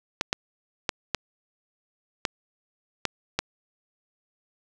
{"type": "clicks", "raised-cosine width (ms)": 0.2, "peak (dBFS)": -6, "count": 7, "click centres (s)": [0.211, 0.329, 0.892, 1.147, 2.252, 3.053, 3.39], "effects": ["8-bit"]}